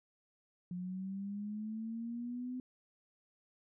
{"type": "linear sweep", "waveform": "sine", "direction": "up", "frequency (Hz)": [176.7, 254.8], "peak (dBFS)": -38, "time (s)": [0.71, 2.6], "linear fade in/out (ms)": 2, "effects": []}